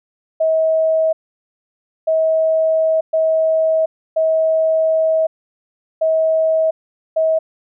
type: tone bursts at uneven times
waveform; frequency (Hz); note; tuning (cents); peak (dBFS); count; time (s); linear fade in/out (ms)
sine; 640; D#5; +49; -12; 6; 0.4-1.13 / 2.07-3.01 / 3.13-3.86 / 4.16-5.27 / 6.01-6.71 / 7.16-7.39; 10
effects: none